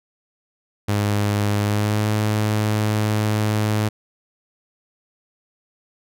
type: tone with pitch glide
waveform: sawtooth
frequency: 103.2 to 106.78 Hz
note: G#2 to G#2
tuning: -10 to +49 cents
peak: -14 dBFS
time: 0.88-3.89 s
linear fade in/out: 10 ms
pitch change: +59 cents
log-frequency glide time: 1.61-2.08 s
effects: none